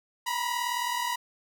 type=tone pair together; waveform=sawtooth; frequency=950 / 989.2 Hz; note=A#5 / B5; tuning=+33 / +3 cents; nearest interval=minor second; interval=70 cents; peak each=-27 / -27 dBFS; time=0.26-1.16 s; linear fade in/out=10 ms; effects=none